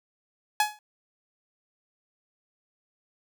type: tone with exponential decay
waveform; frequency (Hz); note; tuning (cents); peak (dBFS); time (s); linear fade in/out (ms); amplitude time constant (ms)
sawtooth; 844; G#5; +28; -14; 0.6-0.79; 2; 41
effects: none